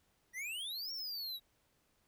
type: exponential two-way sweep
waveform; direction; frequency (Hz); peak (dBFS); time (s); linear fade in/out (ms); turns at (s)
square; up then down; 1899 to 5588 to 3794; -40; 0.33-1.4; 50; 0.92
effects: pink hiss -75 dBFS RMS until 2.07 s